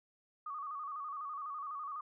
sine tone with vibrato, 1174.7 Hz, D6, in tune, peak -39 dBFS, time 0.46-2.01 s, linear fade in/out 5 ms, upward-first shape square, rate 12 Hz, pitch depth 80 cents each way, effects none

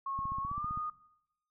sine tone with pitch glide, 1090 to 1230.6 Hz, C#6 to D#6, -29 to -19 cents, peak -34 dBFS, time 0.06-0.9 s, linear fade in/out 5 ms, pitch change +210 cents, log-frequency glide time 0.41-0.68 s
click train, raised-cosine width 5 ms, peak -31 dBFS, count 10, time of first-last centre 0.19-0.774 s, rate 15.4 Hz
effects noise-tail reverb RT60 0.8 s tail -18 dB re dry

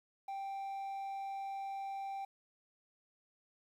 triangle tone with quantisation, 784 Hz, G5, in tune, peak -37 dBFS, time 0.28-2.25 s, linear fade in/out 5 ms, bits 11, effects none

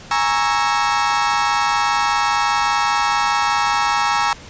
35% pulse chord, A# half-diminished seventh, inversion third, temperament equal with one note detuned, 827.3 / 932.3 / 1108.7 / 1318.5 Hz, G#5 / A#5 / C#6 / E6, -7 / 0 / 0 / 0 cents, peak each -19 / -19 / -21 / -20 dBFS, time 0.11-4.33 s, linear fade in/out 2 ms, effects pink hiss -39 dBFS RMS until 4.49 s + resampled to 16000 Hz

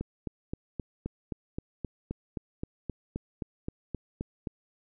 click train, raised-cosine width 3 ms, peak -20 dBFS, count 18, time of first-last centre 0.01-4.472 s, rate 3.81 Hz, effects none

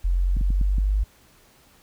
sine exponential sweep, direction up, 43.65 to 51.2 Hz, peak -18 dBFS, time 0.04-1.04 s, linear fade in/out 10 ms
clicks, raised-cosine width 5 ms, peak -18 dBFS, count 5, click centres 0.368 / 0.411 / 0.505 / 0.613 / 0.783 s
effects pink hiss -56 dBFS RMS until 1.82 s

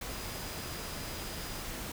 sine tone in noise, 4942 Hz, D#8, 13 cents flat, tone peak -50 dBFS, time 0.09-1.62 s, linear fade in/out 5 ms, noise pink, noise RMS -40 dBFS, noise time 0.01-1.92 s, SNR -13 dB, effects none

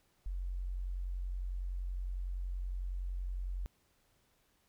sine tone, 45.38 Hz, F#1, 33 cents flat, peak -35 dBFS, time 0.26-3.66 s, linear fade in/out 0 ms, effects pink hiss -73 dBFS RMS until 4.68 s

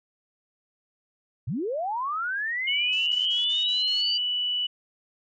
sine linear sweep, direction up, 93.6 to 4699 Hz, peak -26 dBFS, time 1.47-4.18 s, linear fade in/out 10 ms
sine tone, 2960 Hz, F#7, in tune, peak -24 dBFS, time 2.67-4.67 s, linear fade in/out 10 ms
blue noise bursts, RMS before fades -41 dBFS, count 6, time 2.92-4.02 s, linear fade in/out 10 ms, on 150 ms, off 40 ms
effects resampled to 16000 Hz

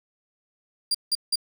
35% pulse tone bursts, 4772 Hz, D8, 27 cents sharp, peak -19 dBFS, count 3, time 0.91-1.358 s, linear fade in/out 5 ms, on 36 ms, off 170 ms, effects 8-bit

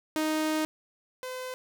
sawtooth tone pair in turn, 311.1 / 510.3 Hz, D#4 / C5, 0 / -43 cents, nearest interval major sixth, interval 857 cents, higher second, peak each -22 / -31 dBFS, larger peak first, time 0.16-0.65 / 1.23-1.54 s, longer first, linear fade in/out 0 ms, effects none

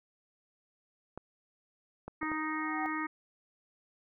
clicks, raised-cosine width 1 ms, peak -27 dBFS, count 4, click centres 1.176 / 2.08 / 2.23 / 2.317 s
harmonic tone, 311.1 Hz, D#4, in tune, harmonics 1 / 3 / 4 / 5 / 6 / 7, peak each -36 / -41 / -38 / -48 / -39 / -42 dBFS, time 2.21-3.07 s, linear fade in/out 10 ms
sine tone with exponential growth, 764 Hz, G5, 45 cents flat, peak -32 dBFS, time 2.4-2.86 s, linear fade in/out 0 ms, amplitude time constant 98 ms
effects none

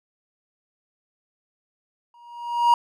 triangle tone with exponential growth, 950 Hz, A#5, 33 cents sharp, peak -9 dBFS, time 2.14-2.74 s, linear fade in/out 2 ms, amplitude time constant 130 ms, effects none

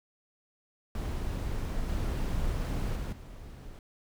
brown noise with level steps, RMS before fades -33 / -31 / -34 / -44 dBFS, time 0.95-3.79 s, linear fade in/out 2 ms, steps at 1.88 / 2.95 / 3.12 s, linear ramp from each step 10 ms, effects none

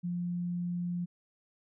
sine tone, 175.5 Hz, F3, 9 cents sharp, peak -31 dBFS, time 0.03-1.06 s, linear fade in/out 20 ms, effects none

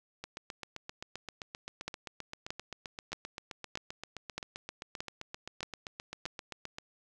two click trains, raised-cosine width 0.2 ms, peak -19 / -23 dBFS, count 8 / 51, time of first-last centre 1.88-6.255 / 0.24-6.785 s, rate 1.6 / 7.64 Hz, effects none

